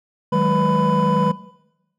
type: tone cluster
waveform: triangle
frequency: 159.7 / 189.2 / 210.3 / 496.3 / 1000 Hz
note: D#3 / F#3 / G#3 / B4 / B5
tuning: +45 / +39 / +22 / +8 / +21 cents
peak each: -19 dBFS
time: 0.32-1.32 s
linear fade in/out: 10 ms
effects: noise-tail reverb RT60 0.9 s tail -18 dB re dry + tanh soft clip ceiling -7 dBFS